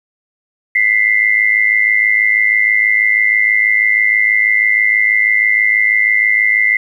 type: tone pair together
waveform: sine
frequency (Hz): 1993.8 / 2100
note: B6 / C7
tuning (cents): +16 / +6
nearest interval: minor second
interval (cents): 90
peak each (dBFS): -12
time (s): 0.75-6.77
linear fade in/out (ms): 5
effects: 8-bit